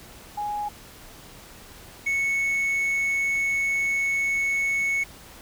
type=tone pair in turn; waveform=sine / triangle; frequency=830.6 / 2209 Hz; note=G#5 / C#7; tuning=0 / -7 cents; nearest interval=octave + perfect fourth; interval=1693 cents; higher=second; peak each=-26 / -20 dBFS; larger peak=second; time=0.37-0.69 / 2.06-5.04 s; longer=second; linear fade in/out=10 ms; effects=pink hiss -46 dBFS RMS until 5.41 s